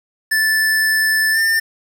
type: tone with pitch glide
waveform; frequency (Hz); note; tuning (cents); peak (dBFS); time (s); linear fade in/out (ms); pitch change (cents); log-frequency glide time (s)
square; 1755 to 1798.1; A6 to A6; -5 to +37; -14; 0.31-1.6; 10; +42; 1.32-1.39
effects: 7-bit